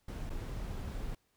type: noise with dropouts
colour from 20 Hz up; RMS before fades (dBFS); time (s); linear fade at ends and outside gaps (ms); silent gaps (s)
brown; -39; 0.08-1.15; 5; 0.296-0.301
effects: pink hiss -75 dBFS RMS until 1.36 s